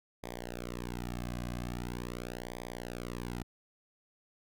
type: tone with flanger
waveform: sawtooth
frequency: 60.1 Hz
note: B1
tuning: 46 cents flat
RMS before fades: -40 dBFS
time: 0.23-3.43 s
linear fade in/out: 5 ms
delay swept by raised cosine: 0.71 to 2.21 ms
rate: 0.42 Hz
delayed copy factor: -0.95
effects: none